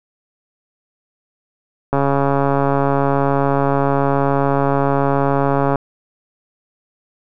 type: click train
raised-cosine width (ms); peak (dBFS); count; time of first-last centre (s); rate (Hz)
1; -3; 533; 1.93-5.757; 139
effects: none